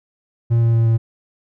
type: tone with pitch steps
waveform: triangle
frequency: 116.54 / 115.6 / 114.67 / 113.75 Hz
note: A#2 / A#2 / A#2 / A#2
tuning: 0 / -14 / -28 / -42 cents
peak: -10 dBFS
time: 0.5-0.98 s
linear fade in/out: 20 ms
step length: 120 ms
effects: none